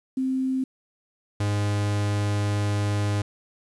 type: tone pair in turn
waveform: sine / 45% pulse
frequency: 261.6 / 102.92 Hz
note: C4 / G#2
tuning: 0 / -15 cents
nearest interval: octave + major third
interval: 1615 cents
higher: first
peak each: -22 dBFS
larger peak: neither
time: 0.17-0.64 / 1.4-3.22 s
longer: second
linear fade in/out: 5 ms
effects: resampled to 22050 Hz + 9-bit